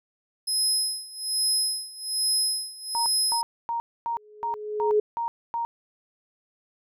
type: tone with tremolo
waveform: 25% pulse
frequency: 5100 Hz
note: D#8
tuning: 42 cents sharp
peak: -16 dBFS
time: 0.47-3.42 s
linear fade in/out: 10 ms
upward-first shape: sine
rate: 1.2 Hz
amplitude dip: 90%
type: tone bursts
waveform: sine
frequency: 932.3 Hz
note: A#5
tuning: in tune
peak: -25 dBFS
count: 8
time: 2.95-5.65 s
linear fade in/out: 0 ms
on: 110 ms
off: 260 ms
type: tone with exponential growth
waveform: sine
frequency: 422.6 Hz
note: G#4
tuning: 30 cents sharp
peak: -16 dBFS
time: 4.12-5 s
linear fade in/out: 5 ms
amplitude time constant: 190 ms
effects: none